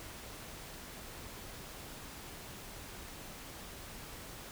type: silence
effects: pink hiss -48 dBFS RMS until 4.51 s